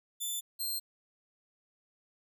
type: tone pair in turn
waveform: 10% pulse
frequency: 3520 / 4177 Hz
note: A7 / C8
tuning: 0 / -4 cents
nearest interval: minor third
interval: 296 cents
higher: second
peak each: -26 dBFS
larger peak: neither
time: 0.2-0.41 / 0.59-0.8 s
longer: neither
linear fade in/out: 20 ms
effects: none